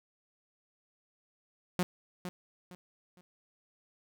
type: tone with echo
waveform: sawtooth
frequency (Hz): 179.7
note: F3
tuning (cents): +50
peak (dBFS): -23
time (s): 1.79-1.83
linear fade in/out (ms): 0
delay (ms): 460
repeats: 3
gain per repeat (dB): -10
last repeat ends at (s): 3.21
effects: none